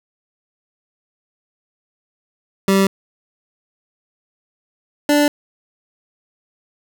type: tone pair in turn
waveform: 25% pulse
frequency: 194.4 / 293 Hz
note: G3 / D4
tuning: -14 / -4 cents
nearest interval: perfect fifth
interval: 710 cents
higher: second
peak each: -8 / -8 dBFS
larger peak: neither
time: 2.68-2.87 / 5.09-5.28 s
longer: neither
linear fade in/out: 2 ms
effects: none